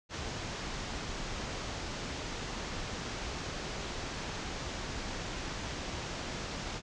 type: low-pass noise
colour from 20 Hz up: pink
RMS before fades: -39 dBFS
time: 0.09-6.82 s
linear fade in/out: 50 ms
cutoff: 7000 Hz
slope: 48 dB/octave
effects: none